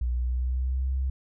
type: tone with pitch glide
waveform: sine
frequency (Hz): 60.7 to 65.81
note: B1 to C2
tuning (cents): -29 to +11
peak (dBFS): -24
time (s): 0.01-1.1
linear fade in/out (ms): 5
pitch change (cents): +140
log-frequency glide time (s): 0.12-0.91
effects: none